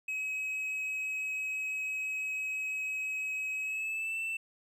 triangle tone with pitch glide, 2551 to 2664 Hz, D#7 to E7, +43 to +18 cents, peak -31 dBFS, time 0.08-4.37 s, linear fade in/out 5 ms, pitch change +75 cents, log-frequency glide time 3.61-4.17 s, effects none

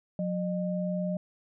sine tone pair together, 181.1 / 609.1 Hz, F#3 / D#5, -37 / -37 cents, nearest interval octave + major sixth, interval 2100 cents, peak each -29 / -33 dBFS, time 0.19-1.17 s, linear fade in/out 2 ms, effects none

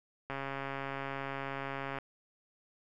click train, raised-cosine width 0.5 ms, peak -23 dBFS, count 232, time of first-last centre 0.3-1.986 s, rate 137 Hz, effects none

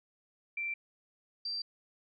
sine tone pair in turn, 2349 / 4698 Hz, D7 / D8, 0 / 0 cents, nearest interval octave, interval 1200 cents, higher second, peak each -33 / -34 dBFS, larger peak first, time 0.57-0.74 / 1.45-1.62 s, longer neither, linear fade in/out 5 ms, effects none

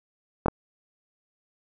clicks, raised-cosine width 1 ms, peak -8 / -7 dBFS, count 2, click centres 0.46 / 0.483 s, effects none

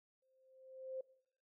sine tone with exponential growth, 523.3 Hz, C5, in tune, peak -39 dBFS, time 0.22-1.01 s, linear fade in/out 5 ms, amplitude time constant 170 ms, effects noise-tail reverb RT60 0.7 s tail -21 dB re dry

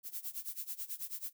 violet noise with tremolo, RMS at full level -39 dBFS, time 0.03-1.33 s, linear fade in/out 50 ms, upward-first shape sine, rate 9.2 Hz, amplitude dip 90%, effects none

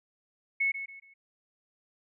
sine tone with echo, 2198 Hz, C#7, 15 cents flat, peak -24 dBFS, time 0.6-0.72 s, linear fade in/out 10 ms, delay 140 ms, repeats 3, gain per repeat -10 dB, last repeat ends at 1.14 s, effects none

